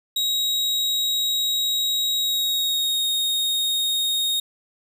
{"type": "tone with pitch glide", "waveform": "40% pulse", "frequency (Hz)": [3811, 3724], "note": ["A#7", "A#7"], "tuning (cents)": [38, -2], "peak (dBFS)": -19, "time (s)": [0.16, 4.4], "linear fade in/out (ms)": 5, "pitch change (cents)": -40, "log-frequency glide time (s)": [2.16, 3.06], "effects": []}